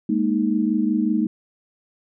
sine chord, Ab suspended second, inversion none, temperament equal, 207.7 / 233.1 / 311.1 Hz, Ab3 / Bb3 / Eb4, 0 / 0 / 0 cents, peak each -22 dBFS, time 0.09-1.27 s, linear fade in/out 5 ms, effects none

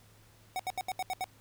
square tone bursts, 747 Hz, F#5, 16 cents sharp, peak -32 dBFS, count 7, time 0.56-1.242 s, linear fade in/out 0 ms, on 34 ms, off 74 ms, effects added 107 Hz sine -61 dBFS peak until 1.4 s + pink hiss -62 dBFS RMS until 1.4 s

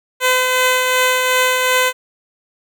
10% pulse tone with tremolo, 509 Hz, C5, 48 cents flat, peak -3 dBFS, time 0.2-1.93 s, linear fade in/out 50 ms, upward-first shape triangle, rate 2.7 Hz, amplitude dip 35%, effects none

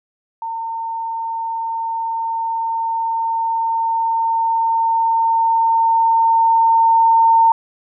sine tone with level ramp, 909 Hz, A#5, 44 cents flat, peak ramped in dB -22 to -8 dBFS, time 0.42-7.52 s, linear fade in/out 2 ms, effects none

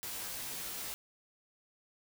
white noise with comb filter, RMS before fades -41 dBFS, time 0.03-0.94 s, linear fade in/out 0 ms, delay 14 ms, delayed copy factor -0.75, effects none

